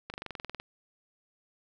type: slowing click train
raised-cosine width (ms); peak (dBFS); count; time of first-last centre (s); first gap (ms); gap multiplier
0.3; -22; 12; 0.1-0.6; 39; 1.03
effects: none